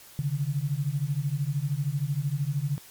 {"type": "beating tone pair", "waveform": "sine", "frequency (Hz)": [135.9, 148.9], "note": ["C#3", "D3"], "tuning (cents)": [-34, 24], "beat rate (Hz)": 13, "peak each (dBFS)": [-28, -28], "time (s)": [0.19, 2.78], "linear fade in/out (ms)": 0, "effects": ["white hiss -50 dBFS RMS until 2.9 s", "MP3 96 kbps"]}